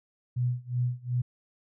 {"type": "tone with tremolo", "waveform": "sine", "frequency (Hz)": 123.47, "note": "B2", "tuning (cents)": 0, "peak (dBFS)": -23, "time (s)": [0.36, 1.22], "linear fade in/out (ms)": 10, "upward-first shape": "sine", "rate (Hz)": 2.7, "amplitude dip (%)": 95, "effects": []}